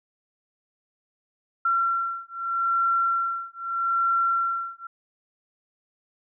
sine beating tone pair, 1362 / 1362.8 Hz, F6 / F6, -44 / -43 cents, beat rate 0.8 Hz, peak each -25 dBFS, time 1.65-4.87 s, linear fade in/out 5 ms, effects none

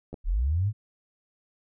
clicks, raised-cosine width 2 ms, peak -25 dBFS, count 2, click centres 0.13 / 0.142 s
sine linear sweep, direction up, 33 to 111.5 Hz, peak -22 dBFS, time 0.24-0.73 s, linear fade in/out 50 ms
effects none

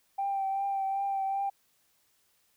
sine tone with vibrato, 784 Hz, G5, in tune, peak -27 dBFS, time 0.18-1.5 s, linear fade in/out 10 ms, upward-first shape triangle, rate 2.6 Hz, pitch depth 27 cents each way, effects tanh soft clip ceiling -23 dBFS + white hiss -70 dBFS RMS until 2.56 s

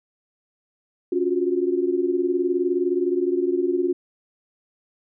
sine tone cluster, 279.2 / 353.7 / 373.1 Hz, C#4 / F4 / F#4, +13 / +22 / +14 cents, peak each -27 / -21 / -25 dBFS, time 1.12-3.93 s, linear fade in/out 5 ms, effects none

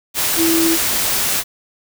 sine tone in noise, 329.6 Hz, E4, in tune, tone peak -14 dBFS, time 0.36-0.78 s, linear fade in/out 50 ms, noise white, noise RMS -18 dBFS, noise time 0.14-1.44 s, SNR +1 dB, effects none

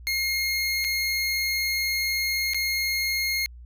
25% pulse tone with dropouts, 2143 Hz, C7, 41 cents sharp, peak -20 dBFS, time 0.07-3.46 s, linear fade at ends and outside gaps 0 ms, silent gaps 0.843-0.847 / 2.535-2.545 s, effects added 60 Hz sine -41 dBFS peak until 3.65 s

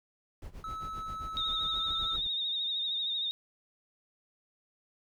brown noise with tremolo, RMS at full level -42 dBFS, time 0.42-2.27 s, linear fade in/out 2 ms, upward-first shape sine, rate 7.6 Hz, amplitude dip 85%
triangle tone with pitch glide, 1300 to 1318.1 Hz, E6 to E6, -24 to -1 cents, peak -35 dBFS, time 0.64-2.16 s, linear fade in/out 2 ms, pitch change +23 cents, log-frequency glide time 1.66-1.95 s
sine tone with vibrato, 3701 Hz, A#7, 13 cents flat, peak -30 dBFS, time 1.37-3.31 s, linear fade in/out 0 ms, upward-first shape sine, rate 13 Hz, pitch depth 48 cents each way
effects none

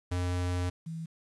square / sine tone pair in turn, 89.4 / 163.02 Hz, F2 / E3, +41 / -19 cents, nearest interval minor seventh, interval 1040 cents, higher second, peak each -29 / -35 dBFS, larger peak first, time 0.11-0.7 / 0.86-1.06 s, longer first, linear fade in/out 10 ms, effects resampled to 24000 Hz + 10-bit

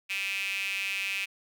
sawtooth tone with high-pass filter, 196 Hz, G3, in tune, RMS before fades -32 dBFS, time 0.09-1.26 s, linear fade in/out 20 ms, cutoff 2500 Hz, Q 8.8, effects none

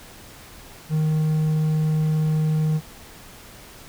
triangle tone, 155.56 Hz, D#3, in tune, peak -16 dBFS, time 0.89-2.81 s, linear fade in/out 50 ms, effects pink hiss -44 dBFS RMS until 3.88 s

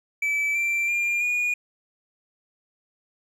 triangle tone with pitch steps, 2308 / 2352 / 2398 / 2444 Hz, D7 / D7 / D7 / D#7, -31 / +2 / +36 / -32 cents, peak -20 dBFS, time 0.22-1.54 s, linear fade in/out 5 ms, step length 330 ms, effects none

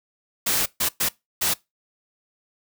white noise bursts at uneven times, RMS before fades -22 dBFS, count 4, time 0.46-0.66 / 0.8-0.89 / 1-1.09 / 1.41-1.54 s, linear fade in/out 10 ms, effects noise-tail reverb RT60 0.2 s tail -22 dB re dry

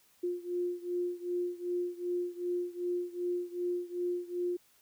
sine beating tone pair, 353 / 355.6 Hz, F4 / F4, +19 / +31 cents, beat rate 2.6 Hz, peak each -34 / -36 dBFS, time 0.23-4.57 s, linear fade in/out 10 ms, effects white hiss -66 dBFS RMS until 4.81 s

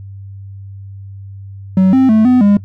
triangle tone with pitch steps, 188.3 / 262.8 / 218.4 / 251.5 / 203 Hz, F#3 / C4 / A3 / B3 / G#3, +31 / +8 / -13 / +32 / -39 cents, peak -4 dBFS, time 1.77-2.57 s, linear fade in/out 2 ms, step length 160 ms, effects noise-tail reverb RT60 0.1 s tail -19 dB re dry + added 98 Hz sine -28 dBFS peak until 2.64 s

